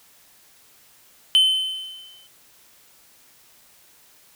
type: tone with exponential decay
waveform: triangle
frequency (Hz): 3062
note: G7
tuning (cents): -41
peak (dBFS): -9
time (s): 1.35-2.27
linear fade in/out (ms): 0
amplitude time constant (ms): 200
effects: white hiss -54 dBFS RMS until 4.35 s